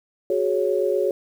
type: chord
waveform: sine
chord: F# suspended second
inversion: none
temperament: equal with one note detuned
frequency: 370 / 418 / 554.4 Hz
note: F#4 / G#4 / C#5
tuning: 0 / +11 / 0 cents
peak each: -23 dBFS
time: 0.3-1.11 s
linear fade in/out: 2 ms
effects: 8-bit